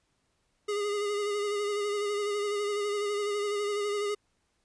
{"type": "tone with vibrato", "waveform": "square", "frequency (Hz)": 411.4, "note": "G#4", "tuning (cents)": -16, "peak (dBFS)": -29, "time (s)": [0.68, 4.15], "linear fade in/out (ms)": 10, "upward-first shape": "sine", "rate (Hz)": 12, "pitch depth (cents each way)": 32, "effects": ["pink hiss -74 dBFS RMS until 4.64 s", "resampled to 22050 Hz"]}